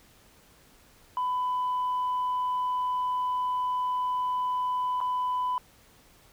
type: tone with dropouts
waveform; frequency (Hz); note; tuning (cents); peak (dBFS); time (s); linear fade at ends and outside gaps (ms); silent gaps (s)
sine; 1000; B5; +21; -24; 1.17-5.58; 1; 5.004-5.012
effects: tanh soft clip ceiling -23 dBFS + pink hiss -58 dBFS RMS until 6.32 s